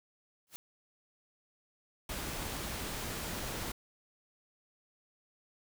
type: noise with exponential growth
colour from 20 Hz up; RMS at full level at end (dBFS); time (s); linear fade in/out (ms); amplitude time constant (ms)
white; -42; 0.47-0.56; 0; 18
type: noise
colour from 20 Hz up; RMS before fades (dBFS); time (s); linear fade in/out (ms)
pink; -39; 2.09-3.72; 5
effects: none